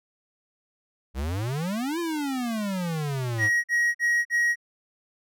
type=exponential two-way sweep; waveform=square; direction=up then down; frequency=61.74 to 349.2 to 102.5 Hz; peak=-27 dBFS; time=1.14-3.5 s; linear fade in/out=50 ms; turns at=1.99 s
type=tone bursts; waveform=triangle; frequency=1896 Hz; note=A#6; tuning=29 cents sharp; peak=-18 dBFS; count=4; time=3.38-4.558 s; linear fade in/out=50 ms; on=260 ms; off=46 ms
effects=none